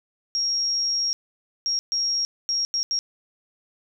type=tone bursts at uneven times; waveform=sine; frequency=5588 Hz; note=F8; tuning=in tune; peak=-21 dBFS; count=6; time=0.35-1.13 / 1.66-1.79 / 1.92-2.25 / 2.49-2.65 / 2.74-2.83 / 2.91-2.99 s; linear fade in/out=0 ms; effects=none